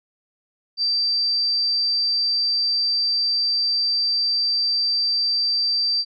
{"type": "tone", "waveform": "sine", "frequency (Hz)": 4679, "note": "D8", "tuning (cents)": -7, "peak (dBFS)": -18, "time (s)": [0.77, 6.05], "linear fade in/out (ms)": 50, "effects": []}